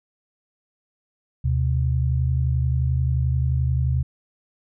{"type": "tone pair together", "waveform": "sine", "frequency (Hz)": [76.3, 127.73], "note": ["D#2", "C3"], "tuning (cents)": [-33, -41], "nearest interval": "major sixth", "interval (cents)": 892, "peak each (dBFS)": -21, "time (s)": [1.44, 4.03], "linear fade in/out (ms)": 10, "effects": []}